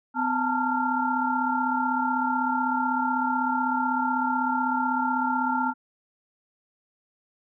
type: tone cluster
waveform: sine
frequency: 254 / 871 / 907 / 1384 Hz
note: B3 / A5 / A#5 / F6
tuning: +49 / -18 / -48 / -16 cents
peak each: -28 dBFS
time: 0.14-5.74 s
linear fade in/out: 50 ms
effects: none